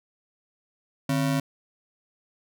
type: ring-modulated tone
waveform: square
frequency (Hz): 207.7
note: G#3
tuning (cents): 0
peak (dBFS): -20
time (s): 1.09-1.4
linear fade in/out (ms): 5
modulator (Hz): 58
effects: none